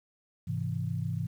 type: chord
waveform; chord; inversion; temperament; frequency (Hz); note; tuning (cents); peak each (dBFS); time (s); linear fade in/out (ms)
sine; Ab augmented; none; equal; 103.83 / 130.81 / 164.81; Ab2 / C3 / E3; 0 / 0 / 0; -34; 0.47-1.27; 10
effects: 10-bit